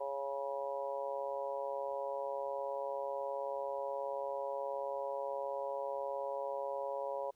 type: harmonic tone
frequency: 138.59 Hz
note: C#3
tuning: in tune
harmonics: 3 / 4 / 5 / 6 / 7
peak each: -46 / -38 / -46 / -47 / -43 dBFS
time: 0-7.31 s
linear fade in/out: 10 ms
effects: pink hiss -75 dBFS RMS until 7.35 s